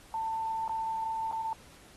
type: tone with dropouts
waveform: sine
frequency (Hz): 892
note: A5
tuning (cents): +23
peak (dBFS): -30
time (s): 0.14-1.53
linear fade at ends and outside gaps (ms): 1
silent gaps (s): 0.679-0.694 / 1.313-1.326
effects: pink hiss -56 dBFS RMS until 1.96 s + AAC 32 kbps